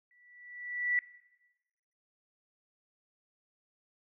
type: tone with exponential growth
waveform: sine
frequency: 1959 Hz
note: B6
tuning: 15 cents flat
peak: -24 dBFS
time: 0.11-0.99 s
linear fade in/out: 1 ms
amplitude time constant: 190 ms
effects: noise-tail reverb RT60 1.0 s tail -18 dB re dry